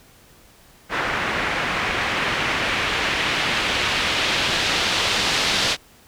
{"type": "noise with low-pass filter sweep", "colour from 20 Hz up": "white", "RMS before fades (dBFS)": -22, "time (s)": [0.89, 5.77], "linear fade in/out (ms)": 50, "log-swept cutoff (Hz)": [1800, 4200], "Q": 1.3, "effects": ["pink hiss -51 dBFS RMS until 6.07 s"]}